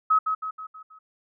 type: tone with echo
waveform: sine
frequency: 1278 Hz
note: D#6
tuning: 46 cents sharp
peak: -16 dBFS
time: 0.1-0.19 s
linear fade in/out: 10 ms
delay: 160 ms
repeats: 5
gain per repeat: -6 dB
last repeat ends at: 0.99 s
effects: none